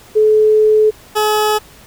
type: tone pair in turn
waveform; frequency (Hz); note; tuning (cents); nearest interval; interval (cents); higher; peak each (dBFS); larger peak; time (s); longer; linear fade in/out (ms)
sine / 20% pulse; 430.1 / 425.7; A4 / G#4; -39 / +43; unison; 18; first; -7; neither; 0.15-0.91 / 1.15-1.59; first; 20
effects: pink hiss -42 dBFS RMS until 1.86 s